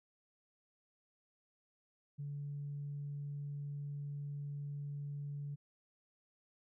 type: tone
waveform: sine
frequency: 143.7 Hz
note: D3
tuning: 37 cents flat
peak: -39 dBFS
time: 2.18-5.56 s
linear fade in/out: 20 ms
effects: tanh soft clip ceiling -35 dBFS